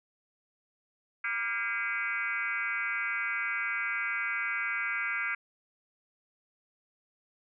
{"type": "tone with frequency modulation", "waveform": "sine", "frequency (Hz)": 1833, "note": "A#6", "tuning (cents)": -30, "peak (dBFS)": -29, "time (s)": [1.24, 5.35], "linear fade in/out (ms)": 5, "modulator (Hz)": 217, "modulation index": 2.5, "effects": []}